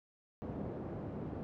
pink band-pass noise, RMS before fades -42 dBFS, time 0.42-1.43 s, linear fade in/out 0 ms, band 110 to 510 Hz, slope 12 dB/octave, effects none

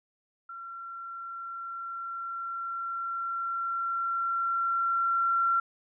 sine tone with level ramp, 1364 Hz, F6, 41 cents flat, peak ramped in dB -39 to -22 dBFS, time 0.49-5.6 s, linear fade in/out 5 ms, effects none

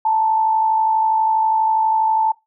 sine tone pair together, 880 / 932.3 Hz, A5 / A#5, 0 / 0 cents, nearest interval minor second, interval 100 cents, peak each -14 / -26 dBFS, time 0.05-2.32 s, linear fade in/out 5 ms, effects noise-tail reverb RT60 0.2 s tail -21 dB re dry

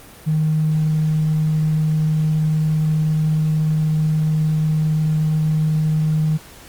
triangle tone with tanh clipping, 155.56 Hz, D#3, in tune, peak -14 dBFS, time 0.26-6.38 s, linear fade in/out 20 ms, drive 1 dB, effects pink hiss -42 dBFS RMS until 6.68 s + Opus 32 kbps

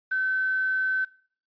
sine tone with quantisation, 1530 Hz, G6, 42 cents flat, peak -23 dBFS, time 0.11-1.05 s, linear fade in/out 10 ms, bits 8, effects noise-tail reverb RT60 0.5 s tail -21 dB re dry + resampled to 11025 Hz

